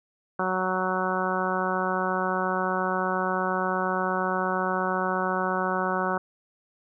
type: harmonic tone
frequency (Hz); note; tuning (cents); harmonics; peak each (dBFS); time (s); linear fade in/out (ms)
185.7; F#3; +7; 1 / 2 / 3 / 4 / 5 / 6 / 7 / 8; -32 / -32 / -32 / -32 / -32 / -32 / -32 / -32; 0.39-6.18; 5
effects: none